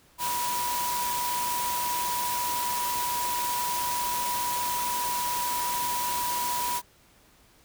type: tone in noise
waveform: sine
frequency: 974 Hz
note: B5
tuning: 24 cents flat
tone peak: -28 dBFS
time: 0.18-6.82 s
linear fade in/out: 50 ms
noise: white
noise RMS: -32 dBFS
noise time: 0.18-6.82 s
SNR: +1 dB
effects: pink hiss -59 dBFS RMS until 7.64 s